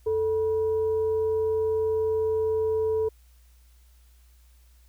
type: tone with frequency modulation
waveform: sine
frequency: 440 Hz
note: A4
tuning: in tune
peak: -22 dBFS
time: 0.06-3.09 s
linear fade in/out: 10 ms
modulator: 528 Hz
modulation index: 0.25
effects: added 60 Hz sine -53 dBFS peak until 4.88 s + white hiss -65 dBFS RMS until 4.88 s

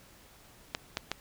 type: clicks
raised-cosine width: 0.2 ms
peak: -13 dBFS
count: 3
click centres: 0.749 / 0.971 / 1.116 s
effects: pink hiss -57 dBFS RMS until 1.2 s

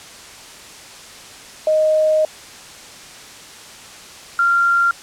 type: tone pair in turn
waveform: sine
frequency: 622.3 / 1385 Hz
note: D#5 / F6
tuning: 0 / -15 cents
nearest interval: octave + major second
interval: 1385 cents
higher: second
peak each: -12 dBFS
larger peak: neither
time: 1.67-2.25 / 4.39-4.91 s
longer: first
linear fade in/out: 2 ms
effects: white hiss -38 dBFS RMS until 5.02 s + low-pass 8000 Hz 12 dB/octave

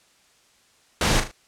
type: noise with echo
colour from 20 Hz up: pink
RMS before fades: -20 dBFS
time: 1.01-1.2 s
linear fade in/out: 2 ms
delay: 38 ms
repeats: 3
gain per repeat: -8 dB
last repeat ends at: 1.314 s
effects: white hiss -59 dBFS RMS until 1.47 s + low-pass 8000 Hz 12 dB/octave

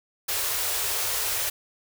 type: band-stop noise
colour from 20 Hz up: white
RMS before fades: -27 dBFS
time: 0.28-1.5 s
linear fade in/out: 10 ms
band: 120 to 360 Hz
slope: 96 dB/octave
effects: none

